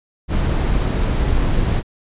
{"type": "noise", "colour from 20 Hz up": "brown", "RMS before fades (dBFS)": -17, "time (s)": [0.28, 1.83], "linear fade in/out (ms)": 50, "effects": ["resampled to 8000 Hz"]}